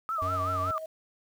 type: tone with vibrato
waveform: sine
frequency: 1244.5 Hz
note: D#6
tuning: in tune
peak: -28 dBFS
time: 0.09-0.78 s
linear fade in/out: 0 ms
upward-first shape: sine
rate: 5.3 Hz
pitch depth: 140 cents each way
type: tone with tremolo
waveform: sine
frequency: 636 Hz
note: D#5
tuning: 38 cents sharp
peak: -34 dBFS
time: 0.18-0.86 s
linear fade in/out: 5 ms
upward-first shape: sine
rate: 14 Hz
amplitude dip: 40%
type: tone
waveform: square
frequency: 92.5 Hz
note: F#2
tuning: in tune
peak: -34 dBFS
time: 0.22-0.71 s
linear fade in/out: 0 ms
effects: 9-bit